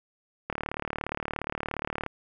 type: click train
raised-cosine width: 0.5 ms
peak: -15 dBFS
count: 59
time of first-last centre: 0.5-2.063 s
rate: 37.1 Hz
effects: none